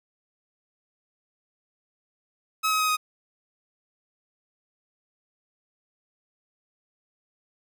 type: tone with pitch steps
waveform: sawtooth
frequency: 1281 / 1270.7 / 1260.4 / 1250.3 Hz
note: E6 / D#6 / D#6 / D#6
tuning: -50 / +36 / +22 / +8 cents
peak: -18 dBFS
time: 2.63-2.97 s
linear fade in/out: 20 ms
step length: 85 ms
effects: none

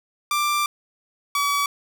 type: tone pair in turn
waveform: sawtooth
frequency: 1181 / 1141.4 Hz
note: D6 / D6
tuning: +9 / -50 cents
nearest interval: minor second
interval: 59 cents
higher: first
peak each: -16 dBFS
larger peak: neither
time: 0.31-0.66 / 1.35-1.66 s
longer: first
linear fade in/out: 2 ms
effects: none

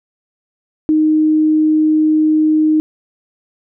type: tone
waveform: sine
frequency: 310 Hz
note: D#4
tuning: 6 cents flat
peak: -9 dBFS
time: 0.89-2.8 s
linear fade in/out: 0 ms
effects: none

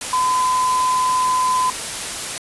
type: tone in noise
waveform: sine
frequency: 1015 Hz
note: B5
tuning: 47 cents sharp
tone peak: -15 dBFS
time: 0.13-1.7 s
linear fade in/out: 2 ms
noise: white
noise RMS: -26 dBFS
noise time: 0.01-2.38 s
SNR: +8 dB
effects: resampled to 24000 Hz

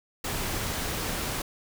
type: noise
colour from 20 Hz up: pink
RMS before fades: -31 dBFS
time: 0.24-1.42 s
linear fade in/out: 5 ms
effects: none

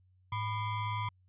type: ring-modulated tone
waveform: square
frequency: 549 Hz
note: C#5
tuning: 17 cents flat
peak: -30 dBFS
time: 0.32-1.09 s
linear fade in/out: 5 ms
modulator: 442 Hz
effects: added 92 Hz sine -63 dBFS peak until 1.28 s + resampled to 8000 Hz

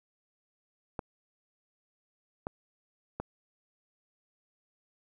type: clicks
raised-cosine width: 1 ms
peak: -20 dBFS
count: 3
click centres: 0.992 / 2.469 / 3.2 s
effects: 10-bit

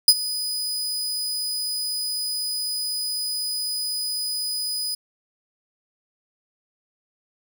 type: tone with ADSR envelope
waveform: sawtooth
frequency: 4978 Hz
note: D#8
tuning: in tune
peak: -4 dBFS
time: 0.08-4.95 s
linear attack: 3 ms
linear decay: 51 ms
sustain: -18 dB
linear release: 7 ms
effects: none

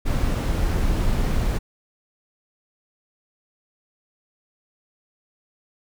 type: noise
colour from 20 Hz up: brown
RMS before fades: -21 dBFS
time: 0.05-1.59 s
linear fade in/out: 20 ms
effects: none

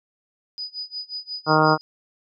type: tone with tremolo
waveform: sine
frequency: 4966 Hz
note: D#8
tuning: 4 cents flat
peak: -27 dBFS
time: 0.58-1.81 s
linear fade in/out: 0 ms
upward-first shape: sine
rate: 5.6 Hz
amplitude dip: 95%
type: harmonic tone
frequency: 155.5 Hz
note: D#3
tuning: 1 cent flat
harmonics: 1 / 2 / 3 / 4 / 5 / 6 / 7 / 8 / 9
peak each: -23 / -23 / -23 / -23 / -23 / -23 / -23 / -23 / -23 dBFS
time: 1.46-1.78 s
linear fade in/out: 50 ms
effects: none

